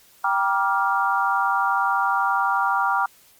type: chord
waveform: sine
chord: G minor seventh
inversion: none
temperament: equal with one note detuned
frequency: 784 / 955.8 / 1174.7 / 1396.9 Hz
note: G5 / Bb5 / D6 / F6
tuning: 0 / +43 / 0 / 0 cents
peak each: -24 dBFS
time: 0.24-3.06 s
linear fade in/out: 5 ms
effects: white hiss -54 dBFS RMS until 3.39 s + Opus 48 kbps